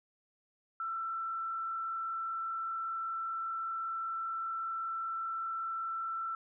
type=tone with frequency modulation; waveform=sine; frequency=1338 Hz; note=E6; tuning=25 cents sharp; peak=-34 dBFS; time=0.8-6.35 s; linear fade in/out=2 ms; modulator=53.1 Hz; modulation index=0.3; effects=none